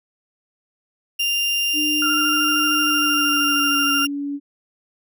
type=tone; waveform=35% pulse; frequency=2794 Hz; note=F7; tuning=in tune; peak=-17 dBFS; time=1.19-4.07 s; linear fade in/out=10 ms
type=tone with pitch glide; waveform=sine; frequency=303.1 to 284.4 Hz; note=D#4 to C#4; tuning=-45 to +45 cents; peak=-23 dBFS; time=1.73-4.4 s; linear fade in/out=50 ms; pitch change=-110 cents; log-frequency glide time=2.8-3.95 s
type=tone with vibrato; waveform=sine; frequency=1380 Hz; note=F6; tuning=21 cents flat; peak=-21 dBFS; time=2.02-4.05 s; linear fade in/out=2 ms; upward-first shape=square; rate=13 Hz; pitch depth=33 cents each way
effects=none